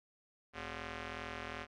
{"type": "ring-modulated tone", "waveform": "5% pulse", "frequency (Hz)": 159.4, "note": "D#3", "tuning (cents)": 42, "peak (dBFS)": -27, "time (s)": [0.53, 1.67], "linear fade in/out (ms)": 50, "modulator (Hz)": 898, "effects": ["low-pass 4000 Hz 12 dB/octave"]}